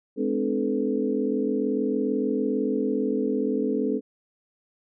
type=tone cluster; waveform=sine; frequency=211.3 / 257.8 / 298.2 / 431.6 / 489.3 Hz; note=G#3 / C4 / D4 / A4 / B4; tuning=+30 / -26 / +27 / -33 / -16 cents; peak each=-30 / -27 / -29 / -27 / -34 dBFS; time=0.16-4.01 s; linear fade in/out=50 ms; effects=none